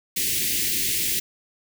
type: band-stop noise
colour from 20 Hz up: white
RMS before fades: -24 dBFS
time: 0.16-1.2 s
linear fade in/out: 10 ms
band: 420 to 1900 Hz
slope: 48 dB/octave
effects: none

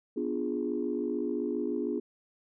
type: chord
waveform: sine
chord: B diminished seventh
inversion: none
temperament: equal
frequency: 246.9 / 293.7 / 349.2 / 415.3 Hz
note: B3 / D4 / F4 / Ab4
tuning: 0 / 0 / 0 / 0 cents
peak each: -34 dBFS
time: 0.16-2 s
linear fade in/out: 10 ms
effects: tanh soft clip ceiling -19 dBFS

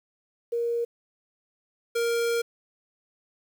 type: tone pair in turn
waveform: sine / square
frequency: 470 / 467.3 Hz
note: A#4 / A#4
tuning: +14 / +4 cents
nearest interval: unison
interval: 10 cents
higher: first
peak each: -24 dBFS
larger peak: neither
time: 0.52-0.85 / 1.95-2.42 s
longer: second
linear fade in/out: 10 ms
effects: 9-bit

